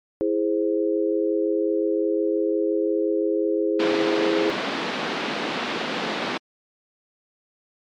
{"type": "chord", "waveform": "sine", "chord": "E augmented", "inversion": "none", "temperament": "equal", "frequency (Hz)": [329.6, 415.3, 523.3], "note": ["E4", "G#4", "B#4"], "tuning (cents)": [0, 0, 0], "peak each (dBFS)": [-23, -23, -26], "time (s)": [0.21, 4.5], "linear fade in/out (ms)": 0}
{"type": "band-pass noise", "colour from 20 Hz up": "pink", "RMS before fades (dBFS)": -27, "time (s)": [3.79, 6.38], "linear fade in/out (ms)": 10, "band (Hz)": [210, 4100], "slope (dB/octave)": 24}
{"effects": ["MP3 96 kbps"]}